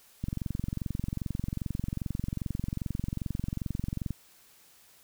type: click train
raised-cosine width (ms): 5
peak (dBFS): -19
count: 88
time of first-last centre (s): 0.24-4.107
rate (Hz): 22.5
effects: white hiss -59 dBFS RMS until 5.03 s